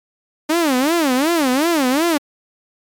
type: tone with vibrato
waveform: sawtooth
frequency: 293.7 Hz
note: D4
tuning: in tune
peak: -10 dBFS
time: 0.49-2.18 s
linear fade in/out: 10 ms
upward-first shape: sine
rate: 2.7 Hz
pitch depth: 280 cents each way
effects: MP3 96 kbps